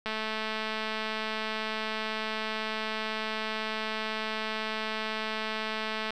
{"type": "click train", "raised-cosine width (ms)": 0.3, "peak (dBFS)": -17, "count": 1319, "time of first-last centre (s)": [0.06, 6.106], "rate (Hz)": 218, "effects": []}